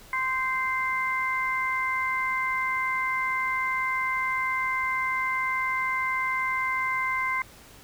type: harmonic tone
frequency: 520 Hz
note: C5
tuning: 11 cents flat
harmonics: 2 / 3 / 4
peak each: -28 / -35 / -27 dBFS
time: 0.13-7.42 s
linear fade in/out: 2 ms
effects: pink hiss -50 dBFS RMS until 7.83 s

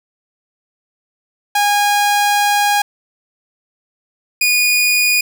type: tone pair in turn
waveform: sawtooth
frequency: 820 / 2457 Hz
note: G#5 / D#7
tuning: -22 / -22 cents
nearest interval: octave + perfect fifth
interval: 1900 cents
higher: second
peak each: -8 dBFS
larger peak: neither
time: 1.55-2.82 / 4.41-5.21 s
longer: first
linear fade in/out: 5 ms
effects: none

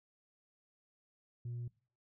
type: tone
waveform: sine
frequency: 120 Hz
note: B2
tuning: 49 cents flat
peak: -37 dBFS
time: 1.45-1.68 s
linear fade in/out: 5 ms
effects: noise-tail reverb RT60 0.4 s tail -22 dB re dry + tanh soft clip ceiling -37 dBFS

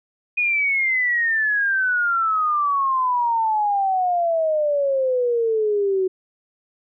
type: exponential sweep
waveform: sine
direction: down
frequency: 2479 to 370 Hz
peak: -17 dBFS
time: 0.37-6.08 s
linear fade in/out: 10 ms
effects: none

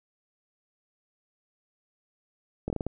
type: slowing click train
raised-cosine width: 2 ms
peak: -17 dBFS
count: 6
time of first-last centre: 2.68-2.866 s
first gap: 21 ms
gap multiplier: 1.29
effects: none

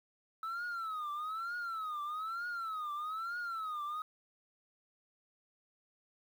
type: tone with vibrato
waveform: sine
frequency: 1300 Hz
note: E6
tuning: 24 cents flat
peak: -34 dBFS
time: 0.43-4.02 s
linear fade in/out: 2 ms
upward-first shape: triangle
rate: 1.1 Hz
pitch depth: 190 cents each way
effects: tanh soft clip ceiling -35 dBFS + 10-bit

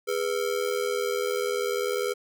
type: ring-modulated tone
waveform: square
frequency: 450.8 Hz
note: A4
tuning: 42 cents sharp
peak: -23 dBFS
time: 0.07-2.14 s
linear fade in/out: 20 ms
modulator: 40.1 Hz
effects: none

